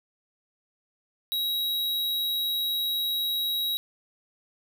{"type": "tone", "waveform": "square", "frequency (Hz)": 3844, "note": "B7", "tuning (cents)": -48, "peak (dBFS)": -26, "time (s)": [1.32, 3.77], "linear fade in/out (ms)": 0, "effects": []}